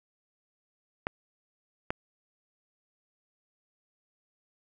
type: clicks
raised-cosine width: 0.5 ms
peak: -14 dBFS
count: 2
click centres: 1.069 / 1.905 s
effects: 9-bit